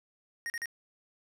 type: tone bursts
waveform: square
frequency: 1864.7 Hz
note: A#6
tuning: in tune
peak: -34 dBFS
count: 3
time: 0.46-0.657 s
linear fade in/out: 0 ms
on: 39 ms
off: 40 ms
effects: low-pass 12000 Hz 12 dB/octave